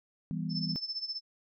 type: chord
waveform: sine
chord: E minor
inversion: none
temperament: just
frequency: 164.81 / 197.78 / 247.2 Hz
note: E3 / G3 / B3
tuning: 0 / +16 / +2 cents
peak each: -34 / -37 / -39 dBFS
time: 0.31-0.76 s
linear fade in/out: 0 ms
type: tone with tremolo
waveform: sine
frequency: 5274 Hz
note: E8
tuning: in tune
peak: -31 dBFS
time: 0.49-1.21 s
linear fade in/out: 50 ms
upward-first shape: sine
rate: 15 Hz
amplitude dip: 80%
effects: none